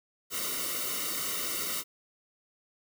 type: noise with comb filter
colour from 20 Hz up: white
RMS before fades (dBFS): -33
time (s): 0.3-1.84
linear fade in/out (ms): 50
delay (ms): 1.2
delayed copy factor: -1
effects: none